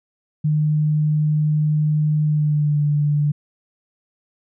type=tone with pitch glide; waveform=sine; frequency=152 to 147.33 Hz; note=D#3 to D3; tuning=-40 to +6 cents; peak=-15 dBFS; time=0.44-3.32 s; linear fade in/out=10 ms; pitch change=-54 cents; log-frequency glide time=2.24-2.81 s; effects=none